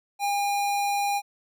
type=tone; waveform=square; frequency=809 Hz; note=G#5; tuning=46 cents flat; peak=-24 dBFS; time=0.19-1.22 s; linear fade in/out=50 ms; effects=none